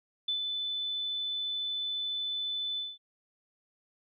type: tone with ADSR envelope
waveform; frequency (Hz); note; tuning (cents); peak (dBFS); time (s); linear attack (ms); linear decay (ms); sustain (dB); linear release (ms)
sine; 3506; A7; -7; -27; 0.28-2.98; 6; 100; -4; 200
effects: none